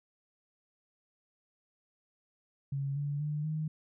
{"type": "tone with pitch steps", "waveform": "sine", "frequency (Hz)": [138.59, 143.98, 149.57, 155.38], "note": ["C#3", "D3", "D3", "D#3"], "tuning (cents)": [0, -34, 32, -2], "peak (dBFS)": -31, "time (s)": [2.72, 3.68], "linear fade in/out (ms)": 5, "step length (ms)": 240, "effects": []}